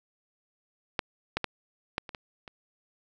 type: clicks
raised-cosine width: 0.3 ms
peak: -10 / -11 / -12 / -12 / -24 / -22 / -27 dBFS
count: 7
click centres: 0.992 / 1.37 / 1.443 / 1.981 / 2.092 / 2.148 / 2.478 s
effects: none